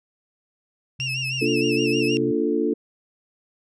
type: tone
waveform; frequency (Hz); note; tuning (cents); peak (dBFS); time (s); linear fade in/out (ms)
sine; 130.81; C3; 0; -30; 0.99-2.32; 10
type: tone with vibrato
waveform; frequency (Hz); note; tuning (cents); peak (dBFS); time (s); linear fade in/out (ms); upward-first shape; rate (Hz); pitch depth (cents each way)
35% pulse; 2701; E7; +42; -23; 1-2.17; 0; sine; 6.4; 81
type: chord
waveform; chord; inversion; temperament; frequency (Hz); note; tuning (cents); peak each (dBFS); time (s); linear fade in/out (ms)
sine; Bb major seventh; none; equal; 233.1 / 293.7 / 349.2 / 440; Bb3 / D4 / F4 / A4; 0 / 0 / 0 / 0; -27 / -24 / -25 / -24; 1.41-2.74; 10
effects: resampled to 22050 Hz